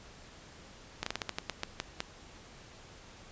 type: slowing click train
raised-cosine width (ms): 0.2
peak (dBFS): -15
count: 11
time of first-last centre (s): 1.03-2.004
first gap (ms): 34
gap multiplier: 1.22
effects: pink hiss -53 dBFS RMS until 3.31 s + resampled to 16000 Hz